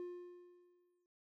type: tone with exponential decay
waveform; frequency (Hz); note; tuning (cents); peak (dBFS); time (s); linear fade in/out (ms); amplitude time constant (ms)
triangle; 354.5; F4; +26; -38; 0-1.06; 1; 230
effects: noise-tail reverb RT60 0.3 s tail -20 dB re dry + tanh soft clip ceiling -35 dBFS